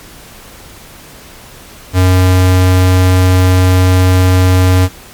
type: tone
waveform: square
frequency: 92.1 Hz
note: F#2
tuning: 7 cents flat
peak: -6 dBFS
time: 1.93-4.89 s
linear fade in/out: 50 ms
effects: pink hiss -35 dBFS RMS until 5.13 s + MP3 96 kbps